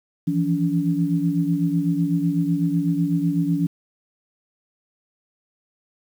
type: tone cluster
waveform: sine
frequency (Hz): 164.3 / 172.3 / 285.5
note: E3 / F3 / D4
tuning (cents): -5 / -23 / -49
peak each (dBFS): -23 / -23 / -22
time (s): 0.27-3.67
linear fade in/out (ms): 10
effects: 8-bit

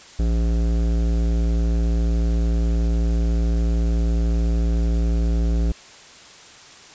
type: tone with hard clipping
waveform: sine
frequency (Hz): 56.9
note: A#1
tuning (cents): -41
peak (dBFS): -19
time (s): 0.19-5.72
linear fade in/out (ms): 5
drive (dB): 15
effects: white hiss -44 dBFS RMS until 6.94 s + resampled to 16000 Hz

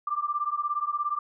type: beating tone pair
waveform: sine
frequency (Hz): 1174.7 / 1191.7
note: D6 / D6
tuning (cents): 0 / +25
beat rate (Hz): 17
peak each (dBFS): -29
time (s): 0.07-1.19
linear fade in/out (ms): 5
effects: none

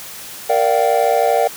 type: chord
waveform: triangle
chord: G minor seventh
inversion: first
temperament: equal with one note detuned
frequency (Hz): 466.2 / 587.3 / 698.5 / 771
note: Bb4 / D5 / F5 / G5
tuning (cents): 0 / 0 / 0 / -29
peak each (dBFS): -16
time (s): 0.49-1.48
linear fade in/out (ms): 10
effects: white hiss -33 dBFS RMS until 1.56 s + high-pass 60 Hz 12 dB/octave

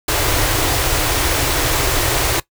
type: band-stop noise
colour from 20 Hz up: pink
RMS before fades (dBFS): -17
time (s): 0.08-2.4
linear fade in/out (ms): 5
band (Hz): 140 to 270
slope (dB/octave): 96
effects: noise-tail reverb RT60 0.1 s tail -19 dB re dry

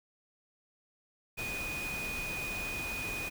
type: tone in noise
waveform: sine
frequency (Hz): 2478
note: D#7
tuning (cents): -8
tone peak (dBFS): -36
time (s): 1.37-3.3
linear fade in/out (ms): 20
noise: pink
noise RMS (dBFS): -41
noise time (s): 1.37-3.3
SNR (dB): +2
effects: none

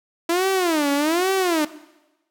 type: tone with vibrato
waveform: sawtooth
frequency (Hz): 329.6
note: E4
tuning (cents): 0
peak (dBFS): -14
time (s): 0.29-1.65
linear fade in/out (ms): 5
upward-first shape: sine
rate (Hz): 1.2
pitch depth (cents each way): 270
effects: noise-tail reverb RT60 1.0 s tail -17 dB re dry

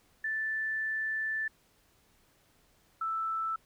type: tone pair in turn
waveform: sine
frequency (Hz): 1760 / 1321.1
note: A6 / E6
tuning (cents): 0 / +3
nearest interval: perfect fourth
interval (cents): 497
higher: first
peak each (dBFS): -30 / -30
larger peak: neither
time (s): 0.24-1.48 / 3.01-3.56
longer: first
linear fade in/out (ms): 5
effects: pink hiss -67 dBFS RMS until 3.65 s

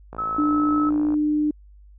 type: click train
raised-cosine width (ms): 1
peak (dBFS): -22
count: 57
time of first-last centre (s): 0.13-1.141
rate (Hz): 55.4
type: tone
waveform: sine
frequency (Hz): 1296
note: E6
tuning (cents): -30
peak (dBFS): -23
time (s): 0.18-0.9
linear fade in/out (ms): 10
type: tone with pitch glide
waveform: sine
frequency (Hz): 298.2 to 300.1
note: D4 to D4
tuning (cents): +27 to +38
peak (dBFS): -18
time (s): 0.38-1.51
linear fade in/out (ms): 5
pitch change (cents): +11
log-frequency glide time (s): 0.64-1.09
effects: added 50 Hz sine -45 dBFS peak until 1.98 s

